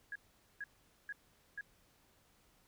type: tone bursts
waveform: sine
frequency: 1659 Hz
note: G#6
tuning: 2 cents flat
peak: -40 dBFS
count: 4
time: 0.12-1.61 s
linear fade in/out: 2 ms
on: 35 ms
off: 450 ms
effects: pink hiss -70 dBFS RMS until 2.67 s